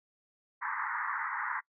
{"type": "band-pass noise", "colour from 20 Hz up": "pink", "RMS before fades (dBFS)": -35, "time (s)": [0.61, 1.61], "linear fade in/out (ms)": 20, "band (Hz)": [880, 2000], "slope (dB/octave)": 96, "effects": ["noise-tail reverb RT60 0.1 s tail -23 dB re dry"]}